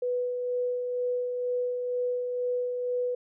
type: tone with tremolo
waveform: sine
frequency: 493.9 Hz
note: B4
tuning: in tune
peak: -25 dBFS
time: 0.02-3.15 s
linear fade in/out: 5 ms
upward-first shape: sine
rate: 2.1 Hz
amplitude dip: 35%
effects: none